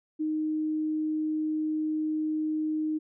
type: tone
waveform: sine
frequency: 310 Hz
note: D#4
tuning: 6 cents flat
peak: -26 dBFS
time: 0.19-2.99 s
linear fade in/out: 20 ms
effects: none